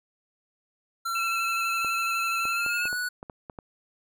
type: tone with pitch glide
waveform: square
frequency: 1359 to 1473.5 Hz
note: F6 to F#6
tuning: -48 to -8 cents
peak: -28 dBFS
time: 1.05-3.09 s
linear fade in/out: 10 ms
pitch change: +140 cents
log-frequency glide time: 2.47-2.96 s
type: tone with vibrato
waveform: sine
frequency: 2620 Hz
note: E7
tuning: 11 cents flat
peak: -28 dBFS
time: 1.15-2.88 s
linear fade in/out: 5 ms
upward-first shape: square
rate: 12 Hz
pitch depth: 19 cents each way
type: clicks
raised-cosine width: 1 ms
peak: -25 dBFS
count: 9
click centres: 1.847 / 2.454 / 2.663 / 2.855 / 2.929 / 3.229 / 3.298 / 3.498 / 3.588 s
effects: none